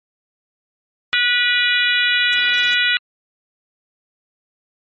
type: harmonic tone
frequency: 487.7 Hz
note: B4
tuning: 22 cents flat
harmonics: 3 / 4 / 5 / 6 / 7 / 8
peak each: -19 / -20 / -21 / -22 / -22 / -23 dBFS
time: 1.13-2.97 s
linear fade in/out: 0 ms
type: noise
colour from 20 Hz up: white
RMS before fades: -32 dBFS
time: 2.32-2.75 s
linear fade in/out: 10 ms
effects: MP3 32 kbps